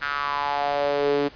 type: tone with high-pass filter sweep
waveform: sawtooth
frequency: 143.4 Hz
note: D3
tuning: 41 cents flat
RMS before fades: -24 dBFS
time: 0.01-1.29 s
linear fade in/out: 20 ms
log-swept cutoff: 1500 to 340 Hz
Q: 4.8
effects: pink hiss -47 dBFS RMS until 1.35 s + resampled to 11025 Hz